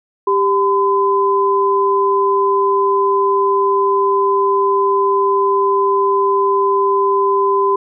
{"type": "tone pair together", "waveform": "sine", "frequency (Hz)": [394.6, 1014], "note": ["G4", "B5"], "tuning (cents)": [11, 45], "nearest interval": "octave + major third", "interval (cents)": 1634, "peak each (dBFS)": -14, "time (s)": [0.27, 7.76], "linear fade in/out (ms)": 5, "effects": []}